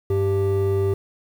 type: tone pair together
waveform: triangle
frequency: 98 / 392 Hz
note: G2 / G4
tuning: 0 / 0 cents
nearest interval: 2 octaves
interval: 2400 cents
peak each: -18 / -17 dBFS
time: 0.1-0.94 s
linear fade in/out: 5 ms
effects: tanh soft clip ceiling -13 dBFS + 8-bit